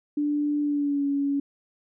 sine tone with pitch glide, 293.7 to 281.2 Hz, D4 to C#4, 0 to +25 cents, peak -22 dBFS, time 0.17-1.4 s, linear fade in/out 5 ms, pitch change -75 cents, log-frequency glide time 0.61-1.06 s, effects none

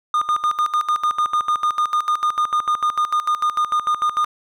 triangle tone with tremolo, 1219 Hz, D#6, 36 cents flat, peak -13 dBFS, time 0.14-4.25 s, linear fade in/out 2 ms, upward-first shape square, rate 6.7 Hz, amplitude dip 80%, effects none

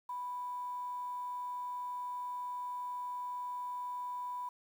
sine tone with quantisation, 987.8 Hz, B5, in tune, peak -37 dBFS, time 0.09-4.49 s, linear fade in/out 5 ms, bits 10, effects none

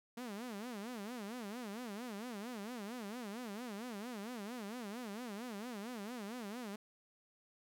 sawtooth tone with vibrato, 223.5 Hz, A3, 27 cents sharp, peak -39 dBFS, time 0.17-6.76 s, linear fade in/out 5 ms, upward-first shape sine, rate 4.4 Hz, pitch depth 220 cents each way, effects none

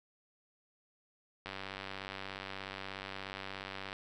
click train, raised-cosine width 0.3 ms, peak -25 dBFS, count 240, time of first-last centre 1.46-3.929 s, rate 96.8 Hz, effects none

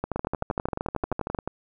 two click trains, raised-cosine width 1 ms, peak -13 / -14 dBFS, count 18 / 16, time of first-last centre 0.04-1.348 / 0.16-1.476 s, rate 13 / 11.4 Hz, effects none

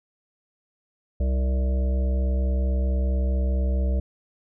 harmonic tone with a mistuned harmonic, 64.6 Hz, C2, 21 cents flat, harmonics 1 / 3 / 5 / 7 / 9 / 10, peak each -20 / -33 / -40 / -39 / -37 / -44 dBFS, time 1.2-4 s, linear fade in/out 5 ms, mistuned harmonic 7, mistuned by +17 cents, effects none

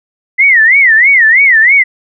sine tone with vibrato, 1985 Hz, B6, 8 cents sharp, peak -3 dBFS, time 0.38-1.84 s, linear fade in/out 20 ms, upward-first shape sine, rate 3.1 Hz, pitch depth 220 cents each way, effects none

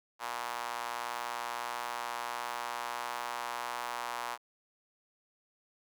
sawtooth tone with high-pass filter, 120.1 Hz, B2, 48 cents flat, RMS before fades -38 dBFS, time 0.19-4.38 s, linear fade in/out 50 ms, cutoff 940 Hz, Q 2.5, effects none

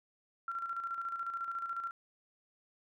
sine tone with tremolo, 1366 Hz, F6, 39 cents flat, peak -34 dBFS, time 0.48-1.91 s, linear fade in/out 2 ms, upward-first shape square, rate 14 Hz, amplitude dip 50%, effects none

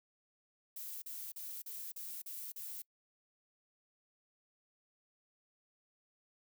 violet noise bursts, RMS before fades -45 dBFS, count 7, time 0.76-2.82 s, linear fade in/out 5 ms, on 260 ms, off 40 ms, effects noise-tail reverb RT60 0.1 s tail -25 dB re dry

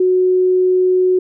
sine tone, 368.1 Hz, F#4, 9 cents flat, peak -10 dBFS, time 0-1.19 s, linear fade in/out 5 ms, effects none

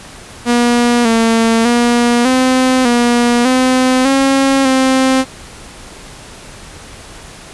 sawtooth tone with pitch steps, 239.9 / 227.4 / 239.1 / 257.6 / 239.7 / 256.8 / 271 / 262.5 Hz, A#3 / A#3 / A#3 / C4 / A#3 / C4 / C#4 / C4, +50 / -43 / +44 / -27 / +48 / -32 / -39 / +6 cents, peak -5 dBFS, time 0.45-5.25 s, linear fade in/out 50 ms, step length 600 ms, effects pink hiss -34 dBFS RMS until 7.53 s + resampled to 24000 Hz

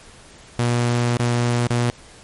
sawtooth tone with dropouts, 120.3 Hz, B2, 45 cents flat, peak -13 dBFS, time 0.59-1.9 s, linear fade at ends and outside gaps 0 ms, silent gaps 1.169-1.195 / 1.672-1.704 s, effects pink hiss -45 dBFS RMS until 2.23 s + MP3 48 kbps

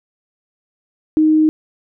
sine tone, 311.1 Hz, D#4, in tune, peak -9 dBFS, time 1.17-1.49 s, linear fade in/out 0 ms, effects none

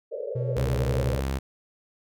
pink band-pass noise, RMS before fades -33 dBFS, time 0.11-1.21 s, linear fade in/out 20 ms, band 430 to 580 Hz, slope 96 dB/octave
triangle tone with pitch glide, 124.7 to 122.98 Hz, B2 to B2, +17 to -7 cents, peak -24 dBFS, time 0.35-1.16 s, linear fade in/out 10 ms, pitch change -24 cents, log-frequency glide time 0.5-0.84 s
sawtooth tone, 67.2 Hz, C2, 47 cents sharp, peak -22 dBFS, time 0.56-1.39 s, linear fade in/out 10 ms
effects none

